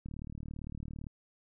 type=click train; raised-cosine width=5 ms; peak=-30 dBFS; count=39; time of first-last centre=0.06-1.068 s; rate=37.7 Hz; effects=none